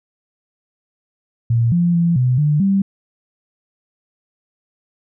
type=tone with pitch steps; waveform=sine; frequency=116.6 / 173.2 / 170 / 126.1 / 148.9 / 195.7 Hz; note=A#2 / F3 / F3 / B2 / D3 / G3; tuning=+1 / -14 / -46 / +36 / +24 / -3 cents; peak=-12 dBFS; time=1.5-2.82 s; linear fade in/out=5 ms; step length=220 ms; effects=none